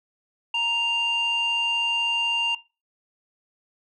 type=tone pair together; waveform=sine; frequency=936 / 2792 Hz; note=A#5 / F7; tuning=+7 / -1 cents; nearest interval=octave + perfect fifth; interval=1892 cents; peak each=-28 / -21 dBFS; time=0.54-2.55 s; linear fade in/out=5 ms; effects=noise-tail reverb RT60 0.3 s tail -20 dB re dry + tanh soft clip ceiling -17 dBFS